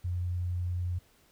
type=tone; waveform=sine; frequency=88.9 Hz; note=F2; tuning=31 cents sharp; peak=-29 dBFS; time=0.04-0.99 s; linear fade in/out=10 ms; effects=pink hiss -64 dBFS RMS until 1.31 s